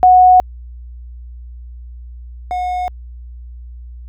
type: tone pair in turn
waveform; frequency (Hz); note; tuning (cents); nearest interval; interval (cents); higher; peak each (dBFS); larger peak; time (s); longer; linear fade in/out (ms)
sine / triangle; 734 / 726; F#5 / F#5; -14 / -33; unison; 19; first; -4 / -15; first; 0.03-0.4 / 2.51-2.88; neither; 0
effects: added 60 Hz sine -30 dBFS peak until 4.08 s